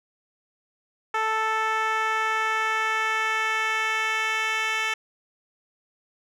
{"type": "tone with band-pass filter sweep", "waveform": "10% pulse", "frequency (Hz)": 439.9, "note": "A4", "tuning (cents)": 0, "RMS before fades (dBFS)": -25, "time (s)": [1.14, 4.94], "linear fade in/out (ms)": 5, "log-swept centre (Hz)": [1100, 2600], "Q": 1.1, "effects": []}